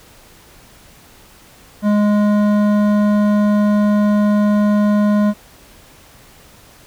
sine tone with hard clipping, 207.7 Hz, G#3, in tune, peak -13 dBFS, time 1.82-5.34 s, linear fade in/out 50 ms, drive 12 dB, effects pink hiss -45 dBFS RMS until 6.86 s

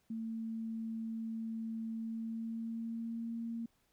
sine tone with pitch glide, 224.7 to 230.4 Hz, A3 to A#3, +37 to -20 cents, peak -37 dBFS, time 0.1-3.66 s, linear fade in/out 5 ms, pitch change +43 cents, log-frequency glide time 2.03-3.34 s, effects pink hiss -75 dBFS RMS until 3.92 s

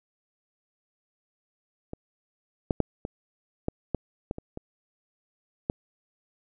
clicks, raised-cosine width 2 ms, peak -22 / -10 / -8 / -19 / -13 / -12 / -16 / -23 / -22 / -12 dBFS, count 10, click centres 1.934 / 2.708 / 2.803 / 3.051 / 3.684 / 3.947 / 4.311 / 4.384 / 4.574 / 5.699 s, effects none

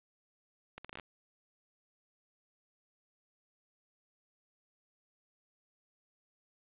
accelerating click train, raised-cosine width 0.3 ms, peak -28 dBFS, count 8, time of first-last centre 0.78-0.997 s, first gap 66 ms, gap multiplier 0.73, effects resampled to 8000 Hz + 11-bit

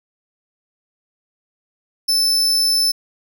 40% pulse tone, 5274 Hz, E8, in tune, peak -13 dBFS, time 2.08-2.92 s, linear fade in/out 10 ms, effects none

